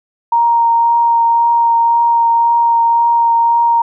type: tone with vibrato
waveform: sine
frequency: 932.3 Hz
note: A#5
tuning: in tune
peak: -8 dBFS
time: 0.32-3.82 s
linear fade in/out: 5 ms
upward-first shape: triangle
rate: 1.9 Hz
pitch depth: 11 cents each way
effects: none